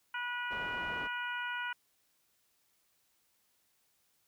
harmonic tone, 486.7 Hz, B4, 25 cents flat, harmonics 2 / 3 / 4 / 5 / 6, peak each -41 / -37 / -46 / -45 / -46 dBFS, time 0.14-1.73 s, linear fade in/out 5 ms
white low-pass noise, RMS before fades -46 dBFS, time 0.5-1.08 s, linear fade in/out 20 ms, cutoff 940 Hz, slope 12 dB/octave
effects white hiss -74 dBFS RMS until 4.27 s

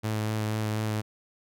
sawtooth tone with vibrato, 108.2 Hz, A2, 29 cents flat, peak -23 dBFS, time 0.03-1.02 s, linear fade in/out 20 ms, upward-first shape sine, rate 4.1 Hz, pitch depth 15 cents each way, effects none

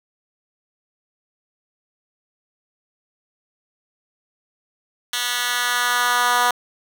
10% pulse tone with high-pass filter sweep, 244.2 Hz, B3, 19 cents flat, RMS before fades -20 dBFS, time 5.13-6.51 s, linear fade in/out 2 ms, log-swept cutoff 2500 to 910 Hz, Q 1.4, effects 7-bit

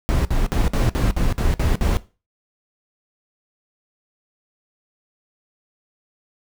brown noise bursts, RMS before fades -18 dBFS, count 9, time 0.09-1.97 s, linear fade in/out 0 ms, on 160 ms, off 55 ms, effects noise-tail reverb RT60 0.3 s tail -17 dB re dry

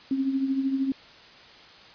sine tone with tremolo, 269 Hz, C4, 48 cents sharp, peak -20 dBFS, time 0.11-0.92 s, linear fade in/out 2 ms, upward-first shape triangle, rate 13 Hz, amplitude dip 65%, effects white hiss -49 dBFS RMS until 1.94 s + resampled to 11025 Hz

